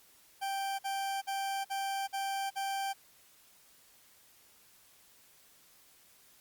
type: tone bursts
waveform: 40% pulse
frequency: 784 Hz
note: G5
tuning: in tune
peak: -32 dBFS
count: 6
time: 0.41-2.935 s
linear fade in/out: 20 ms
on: 380 ms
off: 49 ms
effects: white hiss -62 dBFS RMS until 6.4 s + Opus 48 kbps